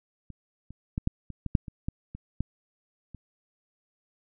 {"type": "clicks", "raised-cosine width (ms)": 5, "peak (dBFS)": [-30, -30, -16, -12, -26, -19, -7, -26, -17, -26, -15, -30], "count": 12, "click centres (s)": [0.303, 0.706, 0.979, 1.074, 1.303, 1.463, 1.552, 1.682, 1.885, 2.15, 2.406, 3.147], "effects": []}